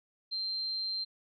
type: tone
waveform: sine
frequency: 4149 Hz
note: C8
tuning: 15 cents flat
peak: -32 dBFS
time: 0.31-1.05 s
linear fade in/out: 20 ms
effects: none